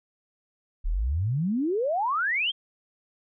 sine exponential sweep, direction up, 33.93 to 3300 Hz, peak -23 dBFS, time 0.84-2.52 s, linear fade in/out 20 ms, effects none

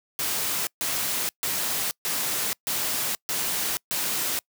white noise bursts, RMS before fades -27 dBFS, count 7, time 0.19-4.39 s, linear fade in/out 0 ms, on 480 ms, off 140 ms, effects noise-tail reverb RT60 0.1 s tail -26 dB re dry + high-pass 100 Hz 12 dB/octave

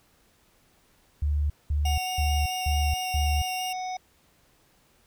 sine tone bursts, 73.42 Hz, D2, in tune, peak -22 dBFS, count 5, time 1.22-3.42 s, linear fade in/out 5 ms, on 280 ms, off 200 ms
sawtooth tone with vibrato, 2794 Hz, F7, in tune, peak -29 dBFS, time 1.85-3.73 s, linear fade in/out 5 ms, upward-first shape square, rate 4.6 Hz, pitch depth 14 cents each way
harmonic tone, 740 Hz, F#5, in tune, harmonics 1 / 3 / 5 / 7 / 8, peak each -30 / -42 / -48 / -46 / -47 dBFS, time 1.85-3.97 s, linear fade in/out 5 ms
effects pink hiss -63 dBFS RMS until 5.06 s

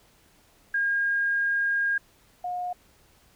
sine tone pair in turn, 1621 / 717.9 Hz, G#6 / F5, -42 / +48 cents, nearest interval octave + major second, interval 1410 cents, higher first, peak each -22 / -28 dBFS, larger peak first, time 0.74-1.98 / 2.44-2.73 s, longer first, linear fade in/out 5 ms, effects pink hiss -60 dBFS RMS until 3.35 s

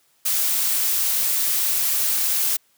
blue noise, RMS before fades -21 dBFS, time 0.25-2.57 s, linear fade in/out 10 ms, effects white hiss -62 dBFS RMS until 2.77 s + high-pass 100 Hz 12 dB/octave

